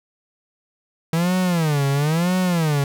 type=tone with vibrato; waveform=45% pulse; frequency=160 Hz; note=D#3; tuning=49 cents sharp; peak=-17 dBFS; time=1.13-2.84 s; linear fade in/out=2 ms; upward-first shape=sine; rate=1 Hz; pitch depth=250 cents each way; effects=none